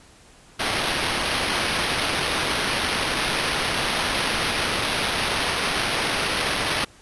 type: noise with sample-and-hold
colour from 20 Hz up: white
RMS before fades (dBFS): -24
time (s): 0.59-6.85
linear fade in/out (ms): 10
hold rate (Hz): 7350
effects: pink hiss -51 dBFS RMS until 7.01 s + resampled to 24000 Hz